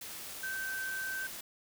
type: tone in noise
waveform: sine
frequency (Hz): 1549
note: G6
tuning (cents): -21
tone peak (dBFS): -35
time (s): 0.43-1.27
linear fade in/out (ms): 5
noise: white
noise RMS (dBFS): -44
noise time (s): 0.01-1.41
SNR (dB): +6
effects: none